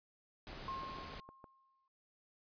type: noise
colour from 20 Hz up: pink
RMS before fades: -49 dBFS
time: 0.47-1.2 s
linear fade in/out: 0 ms
type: click train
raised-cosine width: 1 ms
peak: -38 dBFS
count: 7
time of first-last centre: 0.53-1.442 s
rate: 6.58 Hz
type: tone with exponential decay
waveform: sine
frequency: 1069 Hz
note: C6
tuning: 37 cents sharp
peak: -38 dBFS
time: 0.68-1.88 s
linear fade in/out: 2 ms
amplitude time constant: 260 ms
effects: resampled to 11025 Hz